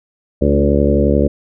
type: harmonic tone with a mistuned harmonic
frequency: 71.4 Hz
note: D2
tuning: 48 cents flat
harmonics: 1 / 2 / 3 / 4 / 5 / 6 / 7 / 8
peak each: -16 / -20 / -17 / -19 / -20 / -20 / -19 / -20 dBFS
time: 0.41-1.28 s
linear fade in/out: 10 ms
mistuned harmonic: 4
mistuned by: +16 cents
effects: none